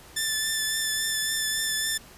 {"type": "tone with vibrato", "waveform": "10% pulse", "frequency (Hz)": 1760, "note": "A6", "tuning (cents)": 0, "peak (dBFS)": -16, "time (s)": [0.16, 1.98], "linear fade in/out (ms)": 10, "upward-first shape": "triangle", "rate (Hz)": 3.6, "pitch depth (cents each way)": 23, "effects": ["pink hiss -49 dBFS RMS until 2.17 s", "resampled to 32000 Hz"]}